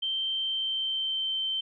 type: tone with pitch glide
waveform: sine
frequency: 3129 to 3106 Hz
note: G7 to G7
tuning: -4 to -17 cents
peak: -27 dBFS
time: 0.02-1.61 s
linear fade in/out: 10 ms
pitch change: -13 cents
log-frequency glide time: 0.29-1.38 s
effects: none